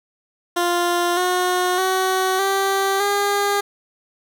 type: tone with pitch steps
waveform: 15% pulse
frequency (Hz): 349.2 / 362.4 / 376 / 390.2 / 404.8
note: F4 / F#4 / F#4 / G4 / G#4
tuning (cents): 0 / -36 / +28 / -8 / -44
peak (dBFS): -11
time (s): 0.56-3.61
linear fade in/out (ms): 10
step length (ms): 610
effects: none